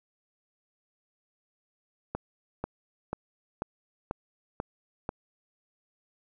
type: click train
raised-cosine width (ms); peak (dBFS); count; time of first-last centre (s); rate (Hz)
1; -17; 7; 2.15-5.091; 2.04
effects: none